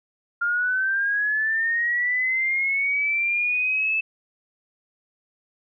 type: linear sweep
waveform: sine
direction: up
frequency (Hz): 1396.9 to 2630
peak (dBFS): -20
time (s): 0.41-4.01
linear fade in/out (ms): 10
effects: none